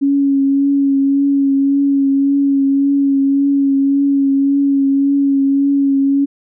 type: tone with vibrato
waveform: sine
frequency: 277.2 Hz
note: C#4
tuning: in tune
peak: -10 dBFS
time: 0.01-6.26 s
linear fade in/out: 20 ms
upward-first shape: triangle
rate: 1.8 Hz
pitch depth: 24 cents each way
effects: none